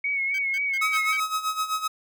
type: tone with vibrato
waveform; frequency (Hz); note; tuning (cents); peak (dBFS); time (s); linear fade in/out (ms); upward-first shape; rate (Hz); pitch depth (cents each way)
sine; 2216; C#7; -1; -23; 0.04-1.2; 5; sine; 3.8; 46
type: tone bursts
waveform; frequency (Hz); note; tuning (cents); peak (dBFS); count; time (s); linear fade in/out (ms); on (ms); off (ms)
15% pulse; 1568; G6; 0; -30; 5; 0.34-1.17; 5; 46; 150
type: tone with tremolo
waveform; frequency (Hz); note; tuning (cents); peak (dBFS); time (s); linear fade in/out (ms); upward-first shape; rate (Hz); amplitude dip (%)
45% pulse; 1274; D#6; +41; -22; 0.81-1.88; 10; sine; 7.8; 75
effects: none